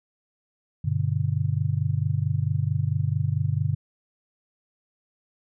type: chord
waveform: sine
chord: G major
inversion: none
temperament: just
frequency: 98 / 122.5 / 147 Hz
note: G2 / B2 / D3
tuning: 0 / -14 / +2 cents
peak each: -26 dBFS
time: 0.84-3.75 s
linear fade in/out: 10 ms
effects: none